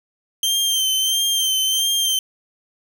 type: tone with vibrato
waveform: sawtooth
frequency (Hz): 3136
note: G7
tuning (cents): 0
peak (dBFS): -14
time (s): 0.43-2.19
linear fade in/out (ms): 2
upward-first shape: sine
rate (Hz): 1.5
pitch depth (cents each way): 36
effects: none